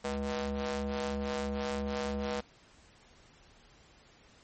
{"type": "ring-modulated tone", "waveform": "sawtooth", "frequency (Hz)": 138.59, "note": "C#3", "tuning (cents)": 0, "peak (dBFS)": -25, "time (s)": [0.04, 2.41], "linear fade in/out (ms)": 10, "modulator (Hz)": 348, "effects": ["pink hiss -60 dBFS RMS until 4.43 s", "MP3 32 kbps"]}